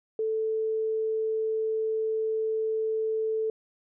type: tone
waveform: sine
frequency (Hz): 440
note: A4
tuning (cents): 0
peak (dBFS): -25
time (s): 0.19-3.5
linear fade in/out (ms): 2
effects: none